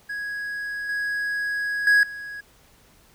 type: tone with level steps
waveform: triangle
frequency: 1661.2 Hz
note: G#6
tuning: in tune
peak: -26 / -22 / -12 / -31 dBFS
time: 0.09-2.41 s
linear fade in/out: 10 ms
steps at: 0.89 / 1.87 / 2.03 s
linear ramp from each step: 2 ms
effects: pink hiss -56 dBFS RMS until 3.14 s